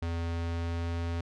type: tone with pitch glide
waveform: square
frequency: 84.1 to 84.68 Hz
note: E2 to E2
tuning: +35 to +47 cents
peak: -31 dBFS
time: 0.02-1.21 s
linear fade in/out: 5 ms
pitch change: +12 cents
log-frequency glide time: 0.2-0.96 s
effects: low-pass 5000 Hz 12 dB/octave